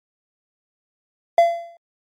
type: tone with exponential decay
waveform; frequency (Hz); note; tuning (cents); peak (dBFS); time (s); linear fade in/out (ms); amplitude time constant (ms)
triangle; 681; F5; -44; -5; 1.38-1.77; 2; 84
effects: MP3 64 kbps